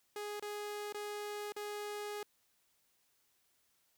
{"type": "tone with dropouts", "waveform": "sawtooth", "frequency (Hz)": 415.3, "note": "G#4", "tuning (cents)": 0, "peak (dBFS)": -36, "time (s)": [0.16, 2.23], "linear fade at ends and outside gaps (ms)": 2, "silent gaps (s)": [[0.397, 0.424], [0.925, 0.945], [1.522, 1.564]], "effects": ["white hiss -75 dBFS RMS until 3.97 s"]}